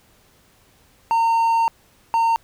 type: tone bursts at uneven times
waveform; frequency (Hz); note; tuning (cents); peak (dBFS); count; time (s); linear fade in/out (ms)
triangle; 915; A#5; -32; -13; 2; 1.11-1.68 / 2.14-2.36; 0
effects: pink hiss -56 dBFS RMS until 2.43 s